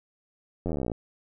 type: slowing click train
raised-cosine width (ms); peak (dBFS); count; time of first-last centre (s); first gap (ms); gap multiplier
2; -17; 19; 0.66-0.918; 11; 1.03
effects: none